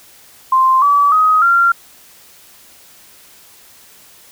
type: tone with pitch steps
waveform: sine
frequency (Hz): 1046.5 / 1147.8 / 1259 / 1380.9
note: C6 / D6 / D#6 / F6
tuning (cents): 0 / -40 / +20 / -20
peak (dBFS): -8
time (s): 0.52-1.72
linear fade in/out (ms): 5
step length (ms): 300
effects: white hiss -44 dBFS RMS until 4.31 s